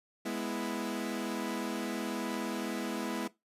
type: chord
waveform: sawtooth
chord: E major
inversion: first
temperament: equal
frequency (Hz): 207.7 / 246.9 / 329.6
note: G#3 / B3 / E4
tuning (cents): 0 / 0 / 0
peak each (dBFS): -34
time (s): 0.25-3.28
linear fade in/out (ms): 10
effects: noise-tail reverb RT60 0.2 s tail -19 dB re dry + resampled to 32000 Hz